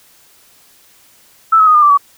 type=tone with pitch steps; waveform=sine; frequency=1318.5 / 1280.2 / 1243.1 / 1207 / 1171.9 / 1137.9 Hz; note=E6 / D#6 / D#6 / D6 / D6 / C#6; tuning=0 / +49 / -2 / +47 / -4 / +45 cents; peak=-5 dBFS; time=1.52-1.976 s; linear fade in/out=10 ms; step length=76 ms; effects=white hiss -48 dBFS RMS until 2.17 s